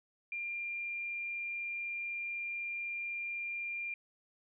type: tone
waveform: sine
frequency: 2392 Hz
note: D7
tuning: 31 cents sharp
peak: -36 dBFS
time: 0.32-3.94 s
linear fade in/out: 2 ms
effects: none